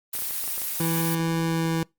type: noise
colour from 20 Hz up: blue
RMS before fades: -29 dBFS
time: 0.13-1.15 s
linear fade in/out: 5 ms
type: clicks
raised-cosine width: 0.5 ms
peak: -25 dBFS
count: 8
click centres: 0.152 / 0.189 / 0.221 / 0.309 / 0.44 / 0.477 / 0.579 / 0.618 s
type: tone with pitch glide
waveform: 25% pulse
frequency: 164.81 to 163.67 Hz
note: E3 to E3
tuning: 0 to -12 cents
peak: -19 dBFS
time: 0.8-1.83 s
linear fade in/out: 2 ms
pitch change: -12 cents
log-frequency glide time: 1.4-1.7 s
effects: noise-tail reverb RT60 0.2 s tail -24 dB re dry + Opus 32 kbps